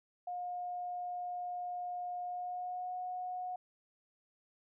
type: tone with pitch glide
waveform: sine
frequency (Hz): 715 to 728.8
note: F5 to F#5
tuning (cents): +41 to -26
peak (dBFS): -37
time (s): 0.27-3.56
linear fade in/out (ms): 5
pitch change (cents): +33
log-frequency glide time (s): 2.23-2.94
effects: none